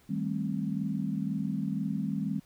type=chord; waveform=sine; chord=A half-diminished seventh; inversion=second; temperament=just; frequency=158.4 / 198 / 220 / 264 Hz; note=Eb3 / G3 / A3 / C4; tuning=+31 / +18 / 0 / +16 cents; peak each=-35 / -32 / -36 / -36 dBFS; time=0.09-2.4 s; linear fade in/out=10 ms; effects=pink hiss -63 dBFS RMS until 2.45 s